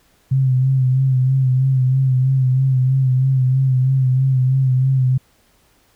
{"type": "tone with vibrato", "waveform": "sine", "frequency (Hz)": 130.81, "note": "C3", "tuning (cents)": 0, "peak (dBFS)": -12, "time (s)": [0.31, 5.18], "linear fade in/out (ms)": 10, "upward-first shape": "sine", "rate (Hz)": 3.1, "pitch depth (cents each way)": 43, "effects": ["pink hiss -57 dBFS RMS until 5.95 s"]}